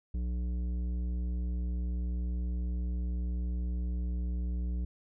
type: tone with tanh clipping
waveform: triangle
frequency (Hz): 60.4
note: B1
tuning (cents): -38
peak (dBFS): -32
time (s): 0.14-4.85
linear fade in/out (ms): 5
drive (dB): 15
effects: none